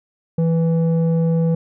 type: tone with low-pass filter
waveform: square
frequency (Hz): 164.81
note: E3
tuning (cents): 0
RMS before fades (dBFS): -17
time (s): 0.38-1.55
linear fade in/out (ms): 5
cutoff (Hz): 410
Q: 1.8
effects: none